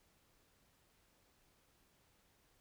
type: silence
effects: pink hiss -73 dBFS RMS until 2.6 s